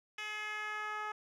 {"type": "tone with band-pass filter sweep", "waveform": "10% pulse", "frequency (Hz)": 424.3, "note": "G#4", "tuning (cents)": 37, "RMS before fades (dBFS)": -40, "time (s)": [0.18, 1.12], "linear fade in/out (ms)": 5, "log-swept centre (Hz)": [2800, 1100], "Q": 1.5, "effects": []}